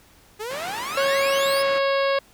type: exponential sweep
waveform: sawtooth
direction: up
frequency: 408.2 to 5310 Hz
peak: -25 dBFS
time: 0.39-1.63 s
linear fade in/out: 20 ms
type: band-pass noise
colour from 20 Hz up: white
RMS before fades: -36 dBFS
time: 0.5-1.79 s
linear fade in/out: 10 ms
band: 140 to 2200 Hz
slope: 12 dB/octave
type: harmonic tone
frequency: 550 Hz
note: C#5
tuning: 14 cents flat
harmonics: 1 / 2 / 3 / 4 / 5 / 6 / 7 / 8 / 9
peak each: -20 / -26 / -30 / -32 / -34 / -36 / -37 / -38 / -39 dBFS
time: 0.97-2.19 s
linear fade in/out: 5 ms
effects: pink hiss -54 dBFS RMS until 2.33 s